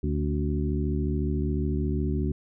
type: harmonic tone with a mistuned harmonic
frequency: 74 Hz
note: D2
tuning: 14 cents sharp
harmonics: 1 / 2 / 3 / 4 / 5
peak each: -27 / -30 / -32 / -33 / -34 dBFS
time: 0.03-2.32 s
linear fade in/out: 5 ms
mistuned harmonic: 4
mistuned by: -51 cents
effects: none